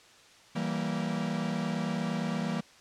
45% pulse chord, E diminished, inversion none, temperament equal with one note detuned, 164.81 / 193.52 / 233.1 Hz, E3 / G3 / Bb3, 0 / -22 / 0 cents, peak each -34 dBFS, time 0.55-2.61 s, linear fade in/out 10 ms, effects white hiss -56 dBFS RMS until 2.8 s + low-pass 6000 Hz 12 dB/octave

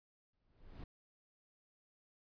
brown noise with exponential growth, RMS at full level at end -45 dBFS, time 0.33-0.84 s, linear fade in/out 5 ms, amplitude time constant 110 ms, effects resampled to 11025 Hz

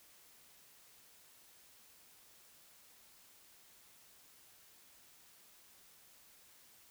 silence, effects white hiss -63 dBFS RMS until 6.9 s

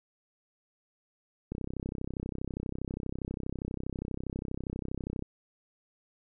click train, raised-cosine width 3 ms, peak -22 dBFS, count 121, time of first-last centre 1.52-5.224 s, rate 32.4 Hz, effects none

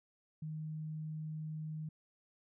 sine tone, 155.56 Hz, D#3, in tune, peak -39 dBFS, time 0.42-1.89 s, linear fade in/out 5 ms, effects none

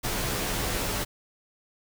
pink noise with comb filter, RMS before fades -29 dBFS, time 0.03-1.05 s, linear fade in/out 20 ms, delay 13 ms, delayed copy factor -0.6, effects none

